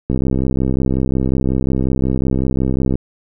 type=click train; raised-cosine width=3 ms; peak=-5 dBFS; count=188; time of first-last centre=0.1-2.955 s; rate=65.5 Hz; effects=none